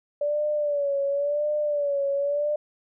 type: tone with vibrato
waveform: sine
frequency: 578 Hz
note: D5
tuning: 28 cents flat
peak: -22 dBFS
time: 0.21-2.56 s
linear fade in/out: 5 ms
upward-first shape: sine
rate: 0.94 Hz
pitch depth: 64 cents each way
effects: none